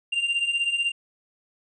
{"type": "beating tone pair", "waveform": "triangle", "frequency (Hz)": [2773, 2789], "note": ["F7", "F7"], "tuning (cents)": [-13, -3], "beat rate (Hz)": 16, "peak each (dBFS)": [-27, -22], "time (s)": [0.12, 0.92], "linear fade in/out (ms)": 10, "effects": ["resampled to 22050 Hz"]}